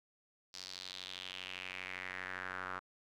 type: tone with band-pass filter sweep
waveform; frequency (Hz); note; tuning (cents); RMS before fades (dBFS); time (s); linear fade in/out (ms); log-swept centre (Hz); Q
square; 46.25; F#1; 0; -45; 0.53-2.8; 20; 5000 to 1300; 3.6
effects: none